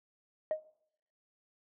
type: tone with exponential decay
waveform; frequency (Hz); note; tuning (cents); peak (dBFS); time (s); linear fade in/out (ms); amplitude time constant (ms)
sine; 622.3; D#5; 0; -24; 0.51-0.65; 1; 30
effects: noise-tail reverb RT60 0.7 s tail -22 dB re dry + tanh soft clip ceiling -26 dBFS